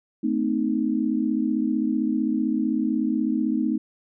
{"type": "chord", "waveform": "sine", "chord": "A diminished", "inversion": "none", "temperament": "equal with one note detuned", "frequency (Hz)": [220, 255.8, 311.1], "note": ["A3", "C4", "Eb4"], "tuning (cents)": [0, -39, 0], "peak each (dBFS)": -25, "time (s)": [0.23, 3.78], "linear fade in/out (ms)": 10, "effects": []}